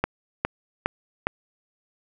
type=click train; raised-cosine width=0.5 ms; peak=-6 dBFS; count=4; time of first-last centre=0.04-1.27 s; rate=2.44 Hz; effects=none